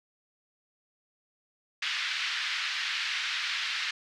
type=band-pass noise; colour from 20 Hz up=pink; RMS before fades=-32 dBFS; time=1.82-3.91 s; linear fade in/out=5 ms; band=1600 to 4500 Hz; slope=24 dB/octave; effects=none